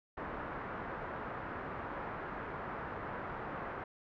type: low-pass noise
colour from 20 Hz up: white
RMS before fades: -42 dBFS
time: 0.17-3.84 s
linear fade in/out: 5 ms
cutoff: 1500 Hz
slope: 24 dB/octave
effects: none